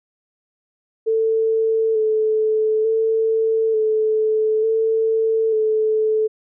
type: tone with vibrato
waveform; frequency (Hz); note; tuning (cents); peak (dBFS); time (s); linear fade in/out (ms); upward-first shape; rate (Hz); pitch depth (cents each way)
sine; 440; A4; 0; -15; 1.06-6.28; 20; square; 0.56; 21
effects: none